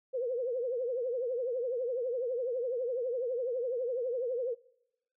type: tone with vibrato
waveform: sine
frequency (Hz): 493.9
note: B4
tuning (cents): 0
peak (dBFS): -30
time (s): 0.13-4.55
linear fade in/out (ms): 20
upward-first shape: triangle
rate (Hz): 12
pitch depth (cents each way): 150
effects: noise-tail reverb RT60 0.9 s tail -25 dB re dry